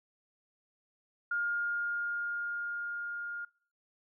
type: tone with level ramp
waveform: sine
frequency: 1415 Hz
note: F6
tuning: 22 cents sharp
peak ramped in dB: -29 to -37 dBFS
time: 1.31-3.45 s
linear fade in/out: 5 ms
effects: noise-tail reverb RT60 0.5 s tail -24 dB re dry